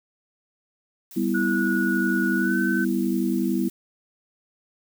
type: noise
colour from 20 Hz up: blue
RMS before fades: -43 dBFS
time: 1.11-3.7 s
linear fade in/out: 2 ms
type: chord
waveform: sine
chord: E minor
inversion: first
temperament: equal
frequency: 196 / 246.9 / 329.6 Hz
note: G3 / B3 / E4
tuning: 0 / 0 / 0 cents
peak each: -25 dBFS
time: 1.16-3.69 s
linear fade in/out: 10 ms
type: tone with pitch glide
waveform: sine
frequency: 1462 to 1524.1 Hz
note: F#6 to G6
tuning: -21 to -49 cents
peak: -25 dBFS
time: 1.34-2.85 s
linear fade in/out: 10 ms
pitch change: +72 cents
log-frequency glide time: 2.38-2.58 s
effects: none